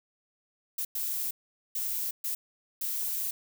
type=noise bursts at uneven times; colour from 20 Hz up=violet; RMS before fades=-32 dBFS; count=5; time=0.78-0.85 / 0.95-1.31 / 1.75-2.11 / 2.24-2.35 / 2.81-3.31 s; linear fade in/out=5 ms; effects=none

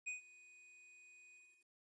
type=tone with ADSR envelope; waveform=square; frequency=2489 Hz; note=D#7; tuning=in tune; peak=-40 dBFS; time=0.06-1.67 s; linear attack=18 ms; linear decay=130 ms; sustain=-21 dB; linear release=310 ms; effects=resampled to 22050 Hz + 13-bit

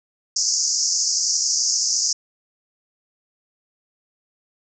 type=band-pass noise; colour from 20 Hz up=white; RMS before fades=-21 dBFS; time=0.36-2.13 s; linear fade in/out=5 ms; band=4900 to 6900 Hz; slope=96 dB/octave; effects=none

